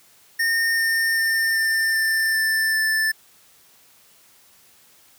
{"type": "tone with pitch steps", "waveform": "square", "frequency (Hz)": [1829, 1817.4, 1805.9, 1794.5, 1783.1, 1771.8, 1760.6], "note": ["A#6", "A#6", "A6", "A6", "A6", "A6", "A6"], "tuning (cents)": [-33, -44, 45, 34, 23, 12, 1], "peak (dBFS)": -19, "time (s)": [0.39, 3.12], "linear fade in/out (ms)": 10, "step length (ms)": 390, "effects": ["white hiss -54 dBFS RMS until 5.18 s", "high-pass 60 Hz 12 dB/octave"]}